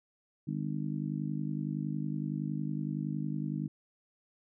harmonic tone, 50.8 Hz, G#1, 38 cents flat, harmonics 3 / 4 / 5 / 6, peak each -35 / -37 / -39 / -41 dBFS, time 0.47-3.68 s, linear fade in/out 10 ms, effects none

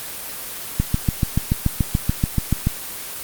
click train, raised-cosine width 5 ms, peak -4 dBFS, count 14, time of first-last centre 0.8-2.671 s, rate 6.95 Hz, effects white hiss -31 dBFS RMS until 3.23 s + Opus 24 kbps

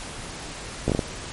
slowing click train, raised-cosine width 2 ms, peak -8 dBFS, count 5, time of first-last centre 0.88-0.992 s, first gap 16 ms, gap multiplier 1.39, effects pink hiss -36 dBFS RMS until 1.32 s + MP3 48 kbps

